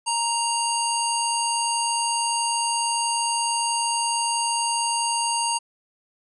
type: harmonic tone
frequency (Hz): 932.3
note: A#5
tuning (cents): 0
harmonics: 1 / 3 / 5 / 7 / 9 / 10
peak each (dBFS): -24 / -30 / -30 / -33 / -30 / -31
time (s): 0.06-5.59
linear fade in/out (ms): 20
effects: none